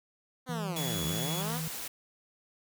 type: linear two-way sweep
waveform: 10% pulse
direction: down then up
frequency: 261.6 to 69.2 to 261.6 Hz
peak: -27 dBFS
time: 0.46-1.61 s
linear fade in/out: 50 ms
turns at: 1.05 s
type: tone with pitch glide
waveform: triangle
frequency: 164.81 to 160.49 Hz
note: E3 to E3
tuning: 0 to -46 cents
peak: -32 dBFS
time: 0.49-1.68 s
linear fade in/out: 2 ms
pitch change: -46 cents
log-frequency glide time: 0.75-1.51 s
type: noise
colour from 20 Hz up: white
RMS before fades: -39 dBFS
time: 0.76-1.88 s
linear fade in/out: 5 ms
type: tone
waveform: sawtooth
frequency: 3381 Hz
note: G#7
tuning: 30 cents sharp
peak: -34 dBFS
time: 0.76-1.42 s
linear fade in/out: 5 ms
effects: none